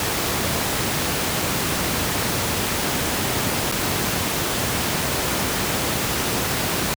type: noise with dropouts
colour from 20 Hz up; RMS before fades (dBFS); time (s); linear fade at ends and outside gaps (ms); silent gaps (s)
pink; -22; 0-6.94; 1; 3.716-3.722
effects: high-pass 80 Hz 12 dB/octave